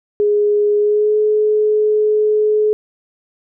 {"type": "tone with pitch glide", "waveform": "sine", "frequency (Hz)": [415.3, 425.7], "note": ["G#4", "G#4"], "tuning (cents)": [0, 43], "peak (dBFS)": -11, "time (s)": [0.2, 2.73], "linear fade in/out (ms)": 0, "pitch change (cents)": 43, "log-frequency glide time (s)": [0.78, 1.17], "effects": []}